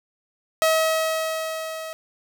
sawtooth tone with level ramp, 640 Hz, D#5, 49 cents sharp, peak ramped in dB -12 to -28 dBFS, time 0.62-1.93 s, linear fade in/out 0 ms, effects none

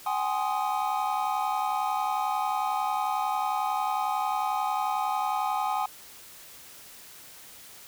triangle chord, Ab dominant seventh, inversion third, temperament equal with one note detuned, 759.5 / 830.6 / 1046.5 / 1244.5 Hz, Gb5 / Ab5 / C6 / Eb6, +45 / 0 / 0 / 0 cents, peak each -29 / -27 / -32 / -31 dBFS, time 0.06-5.86 s, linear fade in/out 5 ms, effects white hiss -48 dBFS RMS until 7.87 s

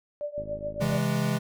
sine tone with tremolo, 587.3 Hz, D5, in tune, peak -27 dBFS, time 0.21-0.98 s, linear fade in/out 0 ms, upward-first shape triangle, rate 7.1 Hz, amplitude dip 95%
click train, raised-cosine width 3 ms, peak -29 dBFS, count 31, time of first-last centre 0.38-0.953 s, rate 52.4 Hz
square chord, C augmented, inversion none, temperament equal with one note detuned, 134.03 / 164.81 / 207.7 Hz, C3 / E3 / G#3, +42 / 0 / 0 cents, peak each -29 / -30 / -29 dBFS, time 0.8-1.39 s, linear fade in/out 20 ms
effects none

